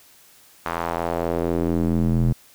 square tone with band-pass filter sweep, 42.19 Hz, E1, 41 cents sharp, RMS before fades -22 dBFS, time 0.65-2.33 s, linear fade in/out 10 ms, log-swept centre 1200 to 140 Hz, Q 1.6, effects white hiss -52 dBFS RMS until 2.54 s

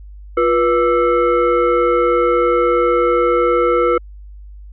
sine tone with frequency modulation, 486.8 Hz, B4, 25 cents flat, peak -11 dBFS, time 0.37-3.98 s, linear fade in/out 5 ms, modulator 837 Hz, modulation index 1.1, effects added 50 Hz sine -33 dBFS peak until 4.72 s

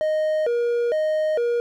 triangle tone with vibrato, 543 Hz, C#5, 36 cents flat, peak -17 dBFS, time 0.01-1.6 s, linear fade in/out 0 ms, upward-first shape square, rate 1.1 Hz, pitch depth 230 cents each way, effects none

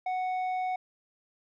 square tone with low-pass filter, 740 Hz, F#5, in tune, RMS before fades -31 dBFS, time 0.06-0.76 s, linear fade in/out 5 ms, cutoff 1600 Hz, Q 1.5, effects none

